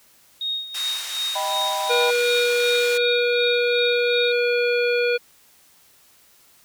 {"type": "tone with tremolo", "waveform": "sine", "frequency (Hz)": 3729, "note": "A#7", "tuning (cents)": 0, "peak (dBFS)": -22, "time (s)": [0.41, 4.32], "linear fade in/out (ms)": 2, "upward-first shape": "sine", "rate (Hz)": 2.7, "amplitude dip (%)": 75}
{"type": "band-pass noise", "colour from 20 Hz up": "white", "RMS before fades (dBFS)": -33, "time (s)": [0.74, 2.98], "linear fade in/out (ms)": 10, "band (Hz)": [1100, 7700], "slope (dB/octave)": 12}
{"type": "chord", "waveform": "sine", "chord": "Eb augmented", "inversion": "none", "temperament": "equal", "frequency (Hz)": [622.3, 784, 987.8], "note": ["Eb5", "G5", "B5"], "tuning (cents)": [0, 0, 0], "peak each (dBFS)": [-29, -27, -26], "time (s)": [1.35, 2.11], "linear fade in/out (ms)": 10}
{"type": "harmonic tone", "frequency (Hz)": 482.5, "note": "B4", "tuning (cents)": -40, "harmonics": [1, 3, 5, 7, 9], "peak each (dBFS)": [-19, -27, -25, -35, -34], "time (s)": [1.89, 5.18], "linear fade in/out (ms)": 20}
{"effects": ["white hiss -55 dBFS RMS until 6.64 s"]}